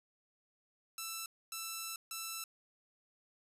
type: tone bursts at uneven times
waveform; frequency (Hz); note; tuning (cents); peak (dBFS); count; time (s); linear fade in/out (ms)
5% pulse; 1328; E6; +12; -28; 3; 0.98-1.26 / 1.52-1.96 / 2.11-2.44; 2
effects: resampled to 32000 Hz